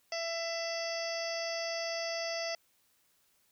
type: harmonic tone with a mistuned harmonic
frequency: 667 Hz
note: E5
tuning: 20 cents sharp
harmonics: 1 / 2 / 3 / 4 / 5 / 7 / 8 / 9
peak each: -36 / -48 / -42 / -45 / -51 / -42 / -42 / -46 dBFS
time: 0.12-2.55 s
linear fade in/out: 2 ms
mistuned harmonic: 8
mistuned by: -18 cents
effects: white hiss -71 dBFS RMS until 3.51 s